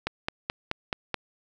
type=click train; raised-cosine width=0.3 ms; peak=-11 dBFS; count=6; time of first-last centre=0.07-1.143 s; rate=4.66 Hz; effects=none